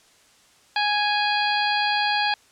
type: harmonic tone with a mistuned harmonic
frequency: 830.6 Hz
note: G#5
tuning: in tune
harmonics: 1 / 2 / 3 / 4 / 5 / 6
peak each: -23 / -26 / -28 / -29 / -30 / -31 dBFS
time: 0.76-2.34 s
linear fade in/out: 2 ms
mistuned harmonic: 6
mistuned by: -90 cents
effects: white hiss -56 dBFS RMS until 2.51 s + low-pass 8000 Hz 12 dB/octave